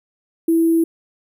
sine tone with sample-and-hold, 329.6 Hz, E4, in tune, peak -12 dBFS, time 0.48-0.84 s, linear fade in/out 5 ms, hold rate 11025 Hz, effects none

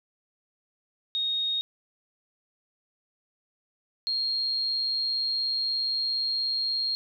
sine tone pair in turn, 3729 / 4239 Hz, A#7 / C8, 0 / +22 cents, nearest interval major second, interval 222 cents, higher second, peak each -25 dBFS, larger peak neither, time 1.15-1.61 / 4.07-6.95 s, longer second, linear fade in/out 0 ms, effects 11-bit

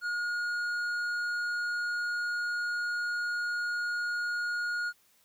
sine tone with tanh clipping, 1436 Hz, F6, 48 cents sharp, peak -31 dBFS, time 0.01-4.93 s, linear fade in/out 50 ms, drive 8 dB, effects white hiss -66 dBFS RMS until 5.24 s

